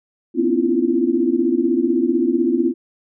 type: tone cluster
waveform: sine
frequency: 240.9 / 260.8 / 292.1 / 329.2 / 345.1 Hz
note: B3 / C4 / D4 / E4 / F4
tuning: -43 / -5 / -9 / -2 / -21 cents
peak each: -23 / -20 / -27 / -21 / -19 dBFS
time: 0.34-2.74 s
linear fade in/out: 50 ms
effects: none